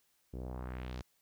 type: tone with low-pass filter sweep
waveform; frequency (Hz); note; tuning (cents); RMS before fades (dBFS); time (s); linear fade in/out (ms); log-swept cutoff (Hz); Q
sawtooth; 62.7; B1; +27; -42; 0.33-1.02; 10; 380 to 5900; 1.6
effects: white hiss -74 dBFS RMS until 1.21 s

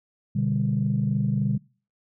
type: chord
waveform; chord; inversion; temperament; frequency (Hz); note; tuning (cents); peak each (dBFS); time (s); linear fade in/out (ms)
sine; G major; first; equal with one note detuned; 123.47 / 146.83 / 199.31; B2 / D3 / G3; 0 / 0 / +29; -25; 0.35-1.58; 10
effects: noise-tail reverb RT60 0.4 s tail -24 dB re dry + tanh soft clip ceiling -13 dBFS

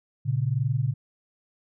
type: tone pair together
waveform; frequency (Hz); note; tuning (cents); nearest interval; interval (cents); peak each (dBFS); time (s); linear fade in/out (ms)
sine; 116.9 / 138.68; A#2 / C#3; +5 / +1; minor third; 296; -25; 0.25-0.94; 20
effects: none

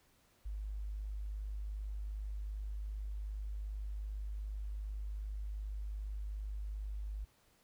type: tone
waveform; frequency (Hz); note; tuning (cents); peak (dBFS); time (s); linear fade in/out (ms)
sine; 51.3; G#1; -21; -38; 0.45-7.25; 10
effects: pink hiss -70 dBFS RMS until 7.63 s

